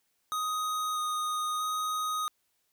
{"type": "tone with vibrato", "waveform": "square", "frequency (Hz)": 1244.5, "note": "D#6", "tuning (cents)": 0, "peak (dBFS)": -30, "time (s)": [0.32, 2.28], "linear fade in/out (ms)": 0, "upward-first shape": "square", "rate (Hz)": 0.78, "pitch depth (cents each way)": 9, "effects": ["white hiss -75 dBFS RMS until 2.72 s"]}